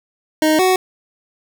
25% pulse tone pair in turn, 311.1 / 371.9 Hz, D#4 / F#4, 0 / +9 cents, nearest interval minor third, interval 309 cents, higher second, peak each -8 dBFS, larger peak neither, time 0.42-0.59 / 0.59-0.76 s, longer neither, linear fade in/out 2 ms, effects none

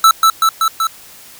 square tone with echo, 1318.5 Hz, E6, in tune, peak -5 dBFS, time 0.04-0.11 s, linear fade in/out 2 ms, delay 190 ms, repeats 4, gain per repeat -2 dB, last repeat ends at 0.87 s, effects white hiss -39 dBFS RMS until 1.39 s

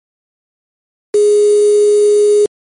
sine tone with quantisation, 415 Hz, G#4, 1 cent flat, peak -6 dBFS, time 1.14-2.46 s, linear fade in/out 5 ms, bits 4, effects MP3 48 kbps

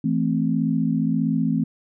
sine chord, A minor, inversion second, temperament equal, 164.81 / 220 / 261.6 Hz, E3 / A3 / C4, 0 / 0 / 0 cents, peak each -23 dBFS, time 0.04-1.64 s, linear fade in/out 5 ms, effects none

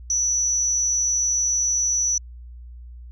sine tone with amplitude modulation, 5920 Hz, F#8, in tune, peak -15 dBFS, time 0.1-2.18 s, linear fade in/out 2 ms, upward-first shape sine, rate 267 Hz, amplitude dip 65%, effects tanh soft clip ceiling -12 dBFS + added 60 Hz sine -37 dBFS peak until 3.11 s

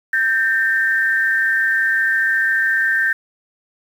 sine tone pair together, 1568 / 1813.7 Hz, G6 / A#6, 0 / -48 cents, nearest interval minor third, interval 252 cents, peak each -17 dBFS, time 0.13-3.13 s, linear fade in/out 5 ms, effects 7-bit

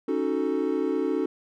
triangle chord, D# half-diminished seventh, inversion third, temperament equal, 277.2 / 311.1 / 370 / 440 Hz, C#4 / D#4 / F#4 / A4, 0 / 0 / 0 / 0 cents, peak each -27 dBFS, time 0.08-1.26 s, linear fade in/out 5 ms, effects none

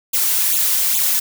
blue noise with flanger, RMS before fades -17 dBFS, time 0.13-1.2 s, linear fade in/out 10 ms, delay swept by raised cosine 0.27 to 4.07 ms, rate 2.4 Hz, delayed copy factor +1, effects none

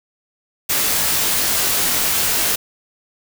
white noise with comb filter, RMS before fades -18 dBFS, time 0.69-2.56 s, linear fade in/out 10 ms, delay 19 ms, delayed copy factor -0.7, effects none

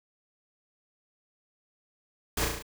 pink noise with echo, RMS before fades -29 dBFS, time 2.37-2.45 s, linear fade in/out 5 ms, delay 35 ms, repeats 5, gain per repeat -3 dB, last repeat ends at 2.625 s, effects none

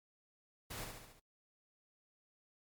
pink noise with echo, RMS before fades -45 dBFS, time 0.7-0.85 s, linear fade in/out 10 ms, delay 70 ms, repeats 5, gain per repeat -4 dB, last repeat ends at 1.2 s, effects noise-tail reverb RT60 0.1 s tail -23 dB re dry + MP3 96 kbps

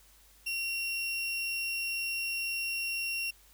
35% pulse tone, 2742 Hz, F7, 32 cents flat, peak -30 dBFS, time 0.46-3.31 s, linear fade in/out 10 ms, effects added 50 Hz sine -62 dBFS peak until 3.53 s + white hiss -61 dBFS RMS until 3.53 s

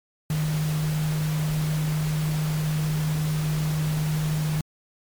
sine tone in noise, 153.9 Hz, D#3, 19 cents flat, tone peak -22 dBFS, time 0.3-4.61 s, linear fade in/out 2 ms, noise pink, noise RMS -35 dBFS, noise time 0.3-4.61 s, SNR +10 dB, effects MP3 96 kbps

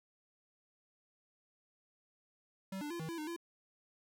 square tone with pitch steps, 192.1 / 295 / 342.4 / 159.9 / 335 / 305.1 / 339.5 Hz, G3 / D4 / F4 / D#3 / E4 / D#4 / F4, -35 / +8 / -34 / +48 / +28 / -34 / -49 cents, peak -40 dBFS, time 2.72-3.364 s, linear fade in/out 5 ms, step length 92 ms, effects none

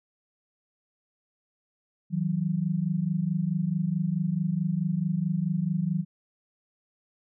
sine tone pair together, 160 / 184.62 Hz, D#3 / F#3, +49 / -4 cents, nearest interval major second, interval 247 cents, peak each -27 dBFS, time 2.1-6.05 s, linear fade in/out 50 ms, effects none

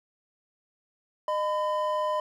triangle tone pair together, 611.7 / 1008 Hz, D#5 / B5, -30 / +35 cents, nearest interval major sixth, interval 865 cents, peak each -26 dBFS, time 1.28-2.2 s, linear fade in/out 2 ms, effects none

